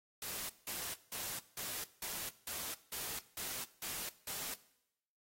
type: noise bursts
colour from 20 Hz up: white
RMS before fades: -42 dBFS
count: 10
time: 0.22-4.54 s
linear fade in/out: 2 ms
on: 270 ms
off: 180 ms
effects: noise-tail reverb RT60 0.8 s tail -18 dB re dry + AAC 48 kbps